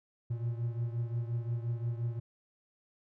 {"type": "beating tone pair", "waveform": "triangle", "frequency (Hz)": [116.54, 122.24], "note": ["A#2", "B2"], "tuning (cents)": [0, -17], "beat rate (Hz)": 5.7, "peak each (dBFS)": [-31, -36], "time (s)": [0.3, 2.2], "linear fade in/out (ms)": 10, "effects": []}